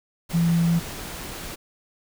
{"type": "tone in noise", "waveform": "sine", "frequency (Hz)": 168.5, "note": "E3", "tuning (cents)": 38, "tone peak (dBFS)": -17, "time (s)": [0.33, 0.8], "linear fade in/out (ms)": 20, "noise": "pink", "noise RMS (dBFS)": -35, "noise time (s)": [0.29, 1.56], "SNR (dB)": 15, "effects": []}